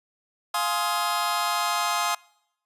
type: chord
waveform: sawtooth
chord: F minor seventh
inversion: none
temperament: just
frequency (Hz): 698.5 / 838.1 / 1047.7 / 1257.2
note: F5 / Ab5 / C6 / Eb6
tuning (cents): 0 / +16 / +2 / +18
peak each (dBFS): -26 / -26 / -24 / -24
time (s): 0.54-2.15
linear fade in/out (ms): 5
effects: noise-tail reverb RT60 0.8 s tail -25 dB re dry + resampled to 32000 Hz